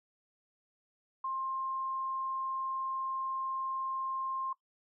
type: tone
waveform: sine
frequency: 1059 Hz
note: C6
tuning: 21 cents sharp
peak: -33 dBFS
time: 1.24-4.53 s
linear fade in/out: 5 ms
effects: noise-tail reverb RT60 0.1 s tail -19 dB re dry